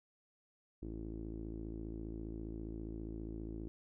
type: tone with low-pass filter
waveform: sawtooth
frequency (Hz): 54.9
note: A1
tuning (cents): -3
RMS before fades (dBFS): -44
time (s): 0.82-3.68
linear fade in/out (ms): 0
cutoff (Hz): 330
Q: 5
effects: none